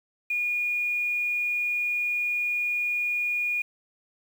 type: tone with quantisation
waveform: sine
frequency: 2440 Hz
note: D#7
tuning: 34 cents flat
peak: -24 dBFS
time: 0.3-3.62 s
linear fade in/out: 5 ms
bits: 8
effects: none